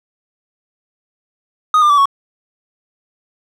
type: tone with pitch steps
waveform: triangle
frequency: 1244.5 / 1197.9 / 1153.1 / 1110 Hz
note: D#6 / D6 / D6 / C#6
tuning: 0 / +34 / -32 / +2 cents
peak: -6 dBFS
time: 1.74-2.056 s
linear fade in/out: 2 ms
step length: 79 ms
effects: none